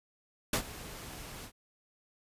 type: noise with ADSR envelope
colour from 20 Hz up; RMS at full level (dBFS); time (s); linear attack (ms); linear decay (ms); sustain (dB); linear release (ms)
pink; -27; 0.53-1.52; 5; 83; -18; 77
effects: resampled to 32000 Hz

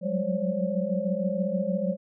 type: tone cluster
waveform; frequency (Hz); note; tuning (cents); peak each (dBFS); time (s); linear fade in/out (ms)
sine; 182.5 / 188.9 / 203.2 / 531 / 568; F#3 / F#3 / G#3 / C5 / C#5; -24 / +36 / -38 / +25 / +42; -31; 0.01-1.97; 50
effects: none

